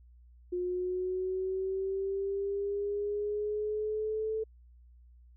sine linear sweep, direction up, 357 to 440 Hz, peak -30 dBFS, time 0.52-4.44 s, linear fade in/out 10 ms, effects added 60 Hz sine -54 dBFS peak until 5.36 s

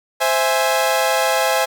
sawtooth chord, C augmented, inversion none, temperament equal, 523.3 / 659.3 / 830.6 Hz, C5 / E5 / G#5, 0 / 0 / 0 cents, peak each -16 dBFS, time 0.2-1.66 s, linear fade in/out 20 ms, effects none

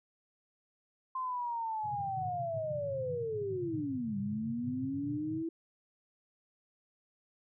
sine linear two-way sweep, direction down then up, 1046.5 to 195.8 to 332.4 Hz, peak -33 dBFS, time 1.15-5.49 s, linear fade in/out 5 ms, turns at 4.18 s
pink band-pass noise, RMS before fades -44 dBFS, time 1.83-5.43 s, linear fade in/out 20 ms, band 100 to 160 Hz, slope 96 dB/octave
effects none

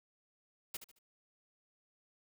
white noise with echo, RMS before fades -41 dBFS, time 0.74-0.77 s, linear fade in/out 5 ms, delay 73 ms, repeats 3, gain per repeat -10 dB, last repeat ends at 0.989 s, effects none

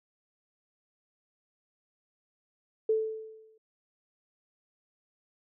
sine tone with exponential decay, 439.2 Hz, A4, 3 cents flat, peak -21 dBFS, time 2.89-3.58 s, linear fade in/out 5 ms, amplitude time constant 150 ms, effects none

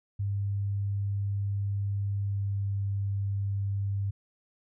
sine tone with pitch glide, 100 to 99.37 Hz, G2 to G2, +35 to +24 cents, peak -27 dBFS, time 0.19-4.11 s, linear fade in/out 10 ms, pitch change -11 cents, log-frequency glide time 2.22-2.66 s, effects none

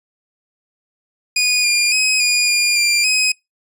20% pulse tone with pitch steps, 2464 / 2409 / 2533 / 2442 / 2416 / 2383 / 2524 Hz, D#7 / D7 / D#7 / D#7 / D7 / D7 / D#7, -17 / +43 / +30 / -33 / +48 / +25 / +24 cents, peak -8 dBFS, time 1.36-3.32 s, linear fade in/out 5 ms, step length 280 ms, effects noise-tail reverb RT60 0.2 s tail -26 dB re dry + resampled to 32000 Hz

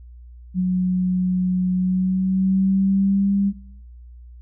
sine tone with pitch glide, 183.1 to 198.52 Hz, F#3 to G3, -18 to +22 cents, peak -16 dBFS, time 0.54-3.53 s, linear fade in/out 50 ms, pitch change +140 cents, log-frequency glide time 1.73-3.33 s, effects noise-tail reverb RT60 0.7 s tail -18 dB re dry + added 60 Hz sine -39 dBFS peak until 4.41 s

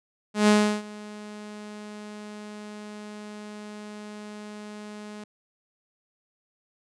sawtooth tone with ADSR envelope, 209.9 Hz, G#3, 19 cents sharp, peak -11 dBFS, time 0.34-5.24 s, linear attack 140 ms, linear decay 340 ms, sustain -23 dB, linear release 3 ms, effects resampled to 22050 Hz

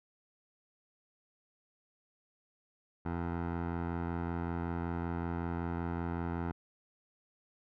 15% pulse tone with low-pass filter, 85.3 Hz, F2, 40 cents flat, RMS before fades -36 dBFS, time 3.05-6.52 s, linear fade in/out 10 ms, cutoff 1300 Hz, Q 1.4, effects none

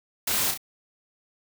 white noise with echo, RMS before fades -26 dBFS, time 0.27-0.51 s, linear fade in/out 5 ms, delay 33 ms, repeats 2, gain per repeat -5 dB, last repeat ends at 0.576 s, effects none

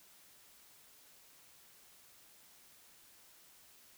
silence, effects white hiss -62 dBFS RMS until 3.97 s

